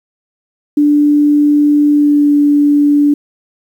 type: tone with pitch glide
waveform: sine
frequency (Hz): 293.7 to 290.7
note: D4 to D4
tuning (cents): 0 to -18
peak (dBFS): -6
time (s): 0.77-3.14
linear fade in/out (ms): 5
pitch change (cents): -18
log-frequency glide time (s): 1.91-2.33
effects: 7-bit